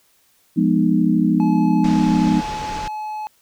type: chord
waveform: sine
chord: F half-diminished seventh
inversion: none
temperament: equal with one note detuned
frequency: 174.61 / 207.7 / 246.9 / 306.5 Hz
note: F3 / Ab3 / Cb4 / Eb4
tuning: 0 / 0 / 0 / -26 cents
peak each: -19 dBFS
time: 0.56-2.41 s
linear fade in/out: 20 ms
type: tone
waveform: triangle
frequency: 855 Hz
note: A5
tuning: 50 cents flat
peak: -23 dBFS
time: 1.4-3.27 s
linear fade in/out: 0 ms
type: low-pass noise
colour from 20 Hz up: pink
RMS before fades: -31 dBFS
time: 1.84-2.88 s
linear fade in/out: 2 ms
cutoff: 6500 Hz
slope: 24 dB/octave
effects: white hiss -59 dBFS RMS until 3.41 s